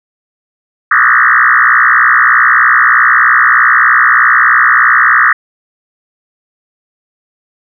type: tone with frequency modulation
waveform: sine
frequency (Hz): 1542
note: G6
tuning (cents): -29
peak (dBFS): -4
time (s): 0.91-5.33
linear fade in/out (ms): 5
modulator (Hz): 61.6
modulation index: 6.1
effects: none